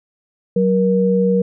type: tone pair together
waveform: sine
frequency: 187.3 / 474.2 Hz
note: F#3 / A#4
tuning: +21 / +30 cents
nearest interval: octave + major third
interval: 1609 cents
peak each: -15 dBFS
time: 0.56-1.42 s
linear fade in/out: 5 ms
effects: none